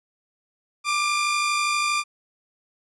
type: tone pair together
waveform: sawtooth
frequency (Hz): 1182.3 / 2417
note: D6 / D7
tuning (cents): +11 / +49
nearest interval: octave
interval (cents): 1238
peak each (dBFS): -19 / -22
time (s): 0.84-2.04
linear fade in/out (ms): 50
effects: resampled to 22050 Hz